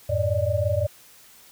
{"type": "tone cluster", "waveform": "sine", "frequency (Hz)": [90, 107.3, 578, 604], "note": ["F#2", "A2", "D5", "D5"], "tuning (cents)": [-47, -43, -28, 48], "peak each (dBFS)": -26, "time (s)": [0.09, 0.87], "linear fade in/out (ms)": 10, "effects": ["white hiss -51 dBFS RMS until 1.51 s"]}